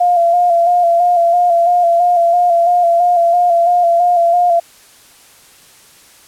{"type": "tone with vibrato", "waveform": "sine", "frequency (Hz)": 695, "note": "F5", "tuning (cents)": -9, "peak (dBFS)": -8, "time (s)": [0, 4.6], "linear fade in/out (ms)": 10, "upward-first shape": "square", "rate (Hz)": 3, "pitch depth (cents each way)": 34, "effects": ["white hiss -44 dBFS RMS until 6.27 s", "low-pass 12000 Hz 12 dB/octave"]}